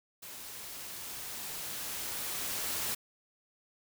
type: noise with level ramp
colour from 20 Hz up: white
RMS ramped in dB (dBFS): -46 to -34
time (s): 0.22-2.95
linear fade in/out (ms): 10
effects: none